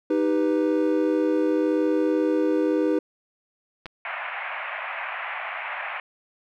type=chord; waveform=triangle; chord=Eb augmented; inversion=none; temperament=equal; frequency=311.1 / 392 / 493.9 Hz; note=Eb4 / G4 / B4; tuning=0 / 0 / 0 cents; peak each=-20 / -24 / -23 dBFS; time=0.1-2.99 s; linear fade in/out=5 ms
type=clicks; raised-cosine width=0.3 ms; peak=-19 / -24 dBFS; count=2; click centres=3.858 / 3.864 s
type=band-pass noise; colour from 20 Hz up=white; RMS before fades=-32 dBFS; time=4.05-6 s; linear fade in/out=2 ms; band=620 to 2500 Hz; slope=48 dB/octave
effects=none